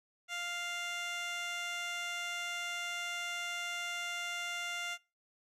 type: tone with band-pass filter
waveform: 15% pulse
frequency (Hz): 698.5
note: F5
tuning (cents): 0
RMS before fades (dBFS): -39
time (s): 0.28-4.98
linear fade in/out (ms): 50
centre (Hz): 3400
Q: 0.68
effects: noise-tail reverb RT60 0.3 s tail -24 dB re dry + resampled to 32000 Hz

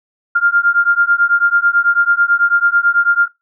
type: beating tone pair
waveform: sine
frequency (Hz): 1396 / 1405.1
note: F6 / F6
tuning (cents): -1 / +10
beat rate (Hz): 9.1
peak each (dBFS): -13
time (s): 0.35-3.28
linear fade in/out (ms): 10
effects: noise-tail reverb RT60 0.2 s tail -22 dB re dry

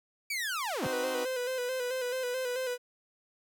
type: linear sweep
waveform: sawtooth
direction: down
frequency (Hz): 2349 to 92.5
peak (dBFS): -28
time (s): 0.3-0.87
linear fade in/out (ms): 5
type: chord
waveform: 15% pulse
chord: C diminished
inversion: none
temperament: equal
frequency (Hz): 261.6 / 311.1 / 370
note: C4 / Eb4 / Gb4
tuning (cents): 0 / 0 / 0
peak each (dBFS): -33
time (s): 0.82-1.25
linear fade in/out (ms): 10
type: tone with vibrato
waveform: 45% pulse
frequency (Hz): 505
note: B4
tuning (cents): +39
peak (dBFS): -31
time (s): 0.82-2.78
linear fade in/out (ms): 50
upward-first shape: square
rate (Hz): 4.6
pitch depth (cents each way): 43
effects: none

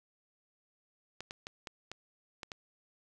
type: clicks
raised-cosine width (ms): 0.2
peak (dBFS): -24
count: 7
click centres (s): 1.206 / 1.309 / 1.469 / 1.672 / 1.916 / 2.432 / 2.518
effects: none

